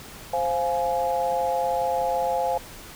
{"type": "chord", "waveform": "sine", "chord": "F minor", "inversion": "second", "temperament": "just", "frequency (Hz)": [523.8, 698.5, 838.1], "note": ["C5", "F5", "Ab5"], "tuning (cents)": [2, 0, 16], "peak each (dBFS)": -26, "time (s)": [0.33, 2.58], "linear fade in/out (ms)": 5, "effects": ["pink hiss -42 dBFS RMS until 2.95 s"]}